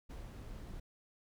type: noise with ADSR envelope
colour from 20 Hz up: brown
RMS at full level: -45 dBFS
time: 0.09-0.8 s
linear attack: 19 ms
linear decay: 120 ms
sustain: -2 dB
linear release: 6 ms
effects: none